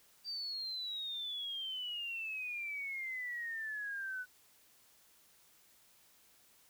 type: exponential sweep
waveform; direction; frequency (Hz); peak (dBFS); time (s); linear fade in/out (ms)
sine; down; 4699 to 1480; -38; 0.24-4.26; 50
effects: white hiss -66 dBFS RMS until 6.69 s